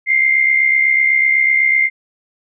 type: tone pair together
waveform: sine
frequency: 2094 / 2162 Hz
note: C7 / C#7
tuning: +1 / -44 cents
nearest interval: minor second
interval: 55 cents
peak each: -11 / -18 dBFS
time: 0.06-1.9 s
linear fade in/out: 50 ms
effects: none